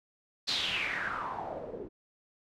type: noise with low-pass filter sweep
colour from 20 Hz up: white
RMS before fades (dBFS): -35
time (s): 0.47-1.89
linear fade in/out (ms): 20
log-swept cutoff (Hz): 4500 to 350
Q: 5.5
effects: none